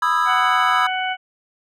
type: chord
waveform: triangle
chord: E major seventh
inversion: second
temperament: just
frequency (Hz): 988.9 / 1236.1 / 1318.5 / 1648.1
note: B5 / D#6 / E6 / G#6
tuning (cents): +2 / -12 / 0 / -14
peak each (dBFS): -19 / -19 / -19 / -22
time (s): 0.02-0.87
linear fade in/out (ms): 5
type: harmonic tone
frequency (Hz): 745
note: F#5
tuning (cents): +12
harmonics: 1 / 2 / 3 / 4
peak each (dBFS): -23 / -26 / -28 / -29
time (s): 0.25-1.17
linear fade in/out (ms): 50
effects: none